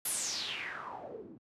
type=noise with low-pass filter sweep; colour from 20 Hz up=white; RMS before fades=-39 dBFS; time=0.05-1.38 s; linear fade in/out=5 ms; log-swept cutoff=12000 to 240 Hz; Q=5.3; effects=high-pass 100 Hz 12 dB/octave + resampled to 32000 Hz